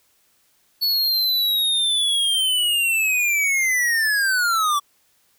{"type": "linear sweep", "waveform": "square", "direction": "down", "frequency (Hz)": [4435, 1135], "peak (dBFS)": -18, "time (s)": [0.81, 4.8], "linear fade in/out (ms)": 20, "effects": ["white hiss -62 dBFS RMS until 5.38 s"]}